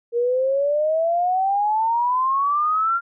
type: exponential sweep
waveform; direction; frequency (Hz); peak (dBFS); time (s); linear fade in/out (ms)
sine; up; 466.2 to 1396.9; -17; 0.12-3.01; 50
effects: none